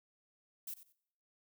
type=noise with echo; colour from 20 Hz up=violet; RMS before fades=-43 dBFS; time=0.67-0.74 s; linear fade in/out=5 ms; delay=93 ms; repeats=2; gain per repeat=-14 dB; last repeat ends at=0.926 s; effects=noise-tail reverb RT60 0.7 s tail -23 dB re dry